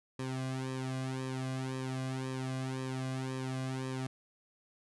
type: tone with flanger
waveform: sawtooth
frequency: 130.81 Hz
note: C3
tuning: in tune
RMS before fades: -37 dBFS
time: 0.19-4.07 s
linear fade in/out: 5 ms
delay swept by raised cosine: 1.4 to 2.25 ms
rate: 1.9 Hz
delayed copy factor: -0.95
effects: resampled to 24000 Hz